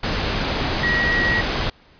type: tone in noise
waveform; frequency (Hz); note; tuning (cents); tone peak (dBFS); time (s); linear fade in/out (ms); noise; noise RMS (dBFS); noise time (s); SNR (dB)
sine; 1909; A#6; +41; -18; 0.83-1.41; 5; pink; -22; 0.03-1.7; +1
effects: pink hiss -52 dBFS RMS until 1.99 s + resampled to 11025 Hz